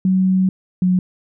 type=tone pair in turn; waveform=sine; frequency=187.4 / 182.7 Hz; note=F#3 / F#3; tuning=+22 / -22 cents; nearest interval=unison; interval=44 cents; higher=first; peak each=-12 dBFS; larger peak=neither; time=0.05-0.49 / 0.82-0.99 s; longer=first; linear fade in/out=2 ms; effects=none